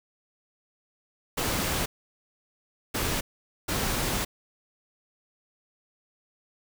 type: noise bursts at uneven times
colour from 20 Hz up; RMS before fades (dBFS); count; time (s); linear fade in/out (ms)
pink; -28; 3; 1.37-1.86 / 2.94-3.21 / 3.68-4.25; 10
effects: none